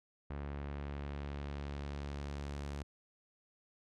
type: tone with low-pass filter sweep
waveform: sawtooth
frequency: 71.3 Hz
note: C#2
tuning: 49 cents sharp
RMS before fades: -42 dBFS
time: 0.3-2.83 s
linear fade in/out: 5 ms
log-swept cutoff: 1900 to 8200 Hz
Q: 0.87
effects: none